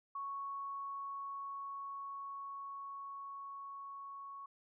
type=tone with level ramp; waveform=sine; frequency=1108.7 Hz; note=C#6; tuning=in tune; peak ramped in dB=-39 to -46 dBFS; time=0.15-4.46 s; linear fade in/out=5 ms; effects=none